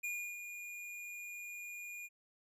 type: tone with ADSR envelope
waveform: square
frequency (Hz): 2431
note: D#7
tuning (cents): -41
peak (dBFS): -37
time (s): 0.03-2.09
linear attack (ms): 14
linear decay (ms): 320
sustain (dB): -8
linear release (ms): 38
effects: resampled to 32000 Hz